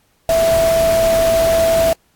sine tone in noise, 659.3 Hz, E5, in tune, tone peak -11 dBFS, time 0.29-1.93 s, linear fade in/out 2 ms, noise pink, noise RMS -23 dBFS, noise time 0.29-1.93 s, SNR +9 dB, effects pink hiss -59 dBFS RMS until 2.15 s + AAC 64 kbps

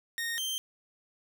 sawtooth tone pair in turn, 1853 / 3139 Hz, A#6 / G7, -11 / +2 cents, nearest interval major sixth, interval 913 cents, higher second, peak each -28 / -28 dBFS, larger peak neither, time 0.18-0.38 / 0.38-0.58 s, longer neither, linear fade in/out 0 ms, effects none

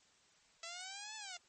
5% pulse linear two-way sweep, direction up then down, 659.3 to 880 to 691 Hz, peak -33 dBFS, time 0.63-1.37 s, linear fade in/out 2 ms, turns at 1.16 s, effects white hiss -69 dBFS RMS until 1.48 s + MP3 32 kbps

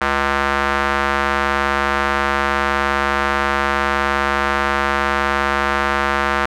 square tone with band-pass filter, 69.6 Hz, C#2, 8 cents sharp, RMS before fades -18 dBFS, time 0.01-6.46 s, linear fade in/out 5 ms, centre 1400 Hz, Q 1.6, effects none

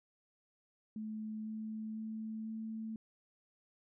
sine tone with pitch steps, 216.6 / 218.1 / 219.6 / 221.2 Hz, A3 / A3 / A3 / A3, -27 / -15 / -3 / +9 cents, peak -39 dBFS, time 0.96-2.96 s, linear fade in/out 2 ms, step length 500 ms, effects none

